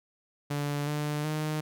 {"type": "tone with pitch steps", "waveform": "sawtooth", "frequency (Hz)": [144.9, 148.8, 153.7], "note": ["D3", "D3", "D#3"], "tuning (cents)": [-23, 23, -21], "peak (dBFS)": -25, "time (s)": [0.5, 1.61], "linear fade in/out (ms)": 10, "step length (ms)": 370, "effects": []}